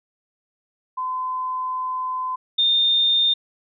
sine tone pair in turn, 1022 / 3632 Hz, C6 / A#7, -41 / -46 cents, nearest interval octave + minor seventh, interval 2195 cents, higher second, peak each -23 / -15 dBFS, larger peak second, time 0.97-2.36 / 2.58-3.34 s, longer first, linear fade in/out 10 ms, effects none

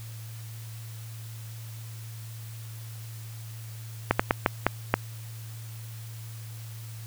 slowing click train, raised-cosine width 0.5 ms, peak -4 dBFS, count 6, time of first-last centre 4.11-4.94 s, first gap 85 ms, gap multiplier 1.34, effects added 112 Hz sine -38 dBFS peak until 7.06 s + white hiss -49 dBFS RMS until 7.06 s

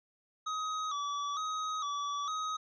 square tone with vibrato, 1204 Hz, D6, 43 cents sharp, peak -34 dBFS, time 0.46-2.57 s, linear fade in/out 10 ms, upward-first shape square, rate 1.1 Hz, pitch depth 81 cents each way, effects resampled to 16000 Hz

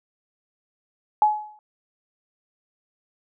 sine tone with exponential decay, 848 Hz, G#5, 36 cents sharp, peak -11 dBFS, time 1.22-1.59 s, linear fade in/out 1 ms, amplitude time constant 79 ms, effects none

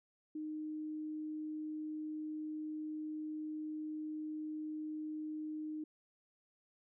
sine tone, 308 Hz, D#4, 17 cents flat, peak -39 dBFS, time 0.35-5.84 s, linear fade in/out 5 ms, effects none

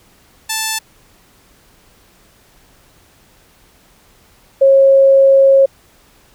5% pulse / sine tone pair in turn, 880 / 543.1 Hz, A5 / C#5, 0 / -36 cents, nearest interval minor sixth, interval 836 cents, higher first, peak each -5 dBFS, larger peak neither, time 0.49-0.79 / 4.61-5.66 s, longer second, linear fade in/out 10 ms, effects pink hiss -50 dBFS RMS until 6.34 s

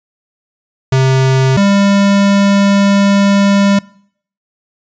square tone pair in turn, 132.1 / 199.42 Hz, C3 / G3, +17 / +30 cents, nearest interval perfect fifth, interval 713 cents, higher second, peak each -8 dBFS, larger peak neither, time 0.92-1.57 / 1.57-3.79 s, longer second, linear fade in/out 5 ms, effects noise-tail reverb RT60 0.6 s tail -22 dB re dry + resampled to 16000 Hz

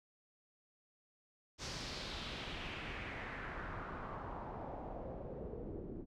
pink noise with low-pass filter sweep, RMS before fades -45 dBFS, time 1.58-6.06 s, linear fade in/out 50 ms, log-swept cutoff 5800 to 330 Hz, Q 2.4, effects none

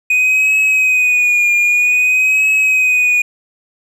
triangle tone with vibrato, 2489 Hz, D#7, in tune, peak -8 dBFS, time 0.1-3.22 s, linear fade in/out 5 ms, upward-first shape triangle, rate 0.52 Hz, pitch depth 55 cents each way, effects none

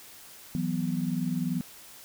sine chord, E suspended second, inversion none, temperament just, 164.81 / 185.42 / 247.2 Hz, E3 / F#3 / B3, 0 / +4 / +2 cents, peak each -31 dBFS, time 0.55-1.61 s, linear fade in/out 0 ms, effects white hiss -49 dBFS RMS until 2.04 s

